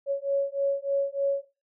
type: beating tone pair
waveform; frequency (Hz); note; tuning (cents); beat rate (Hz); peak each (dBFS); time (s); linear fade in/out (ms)
sine; 554.4 / 557.7; C#5 / C#5; 0 / +10; 3.3; -27; 0.06-1.45; 50
effects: noise-tail reverb RT60 0.3 s tail -17 dB re dry